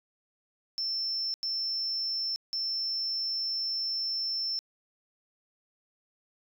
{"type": "tone bursts at uneven times", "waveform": "sine", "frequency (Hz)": 5350, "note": "E8", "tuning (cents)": 25, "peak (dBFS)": -28, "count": 3, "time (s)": [[0.78, 1.34], [1.43, 2.36], [2.53, 4.59]], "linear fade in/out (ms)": 0, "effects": ["tanh soft clip ceiling -24 dBFS"]}